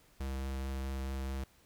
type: tone with vibrato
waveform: square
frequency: 66.8 Hz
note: C2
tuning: 36 cents sharp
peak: -36 dBFS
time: 0.2-1.44 s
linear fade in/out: 5 ms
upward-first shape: triangle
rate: 4.6 Hz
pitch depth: 11 cents each way
effects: pink hiss -65 dBFS RMS until 1.65 s